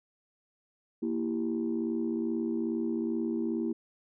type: chord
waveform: sine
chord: E diminished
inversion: second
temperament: equal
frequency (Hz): 233.1 / 329.6 / 392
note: Bb3 / E4 / G4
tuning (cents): 0 / 0 / 0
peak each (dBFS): -31 / -31 / -36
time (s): 1.02-3.73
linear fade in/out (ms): 10
effects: tanh soft clip ceiling -21 dBFS